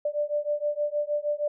sine beating tone pair, 587.3 / 593.7 Hz, D5 / D5, 0 / +19 cents, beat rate 6.4 Hz, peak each -28 dBFS, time 0.05-1.48 s, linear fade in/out 5 ms, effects none

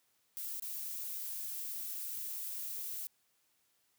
violet noise with dropouts, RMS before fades -41 dBFS, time 0.37-3.07 s, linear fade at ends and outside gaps 0 ms, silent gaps 0.598-0.622 s, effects white hiss -75 dBFS RMS until 3.98 s + high-pass 60 Hz 12 dB/octave

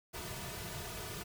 pink noise with comb filter, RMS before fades -43 dBFS, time 0.13-1.24 s, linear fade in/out 20 ms, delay 3.7 ms, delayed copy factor -0.95, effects none

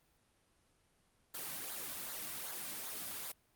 white noise with flanger, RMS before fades -43 dBFS, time 1.34-3.32 s, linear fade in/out 5 ms, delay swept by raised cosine 0.36 to 2.36 ms, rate 2.6 Hz, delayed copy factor -0.55, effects pink hiss -73 dBFS RMS until 3.55 s + Opus 32 kbps

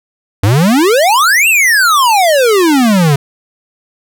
square exponential two-way sweep, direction up then down, 92.6 to 2794 to 135 Hz, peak -7 dBFS, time 0.43-3.16 s, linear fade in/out 5 ms, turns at 1.48 s, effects none

